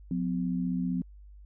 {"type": "tone pair together", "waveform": "sine", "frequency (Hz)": [179, 254.5], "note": ["F3", "C4"], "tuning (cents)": [43, -48], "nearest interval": "tritone", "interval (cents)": 609, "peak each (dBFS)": [-29, -31], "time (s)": [0.11, 1.02], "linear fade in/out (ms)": 2, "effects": ["added 50 Hz sine -47 dBFS peak until 1.45 s"]}